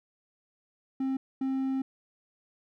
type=tone bursts at uneven times; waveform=triangle; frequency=265.9 Hz; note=C4; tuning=28 cents sharp; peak=-25 dBFS; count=2; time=1-1.17 / 1.41-1.82 s; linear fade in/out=5 ms; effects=none